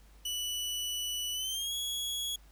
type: tone with pitch glide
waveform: sawtooth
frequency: 2960 to 3342 Hz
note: F#7 to G#7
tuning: 0 to +10 cents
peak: -30 dBFS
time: 0.25-2.36 s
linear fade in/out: 5 ms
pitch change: +210 cents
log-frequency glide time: 1.33-1.74 s
effects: added 50 Hz sine -55 dBFS peak until 2.51 s + pink hiss -64 dBFS RMS until 2.51 s